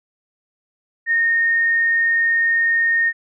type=tone; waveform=sine; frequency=1842 Hz; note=A#6; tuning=21 cents flat; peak=-14 dBFS; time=1.06-3.13 s; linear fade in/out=50 ms; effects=none